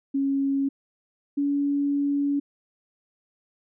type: tone pair in turn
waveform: sine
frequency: 275.1 / 284 Hz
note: C#4 / C#4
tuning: -13 / +42 cents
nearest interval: minor second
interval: 55 cents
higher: second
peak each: -21 dBFS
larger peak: neither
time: 0.14-0.69 / 1.37-2.4 s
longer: second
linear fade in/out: 10 ms
effects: none